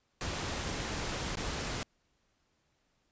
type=noise with dropouts; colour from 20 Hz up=pink; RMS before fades=-36 dBFS; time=0.21-1.83 s; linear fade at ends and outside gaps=0 ms; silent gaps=1.355-1.371 s; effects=pink hiss -75 dBFS RMS until 3.11 s + resampled to 16000 Hz